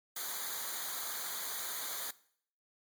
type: noise with comb filter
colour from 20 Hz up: white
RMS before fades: -39 dBFS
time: 0.16-2.11 s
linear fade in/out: 5 ms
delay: 0.37 ms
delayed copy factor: -0.85
effects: noise-tail reverb RT60 0.6 s tail -19 dB re dry + MP3 96 kbps